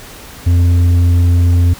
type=tone with tanh clipping; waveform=sine; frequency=87.31 Hz; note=F2; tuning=in tune; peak=-8 dBFS; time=0.46-1.74 s; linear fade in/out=10 ms; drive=6 dB; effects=pink hiss -34 dBFS RMS until 1.79 s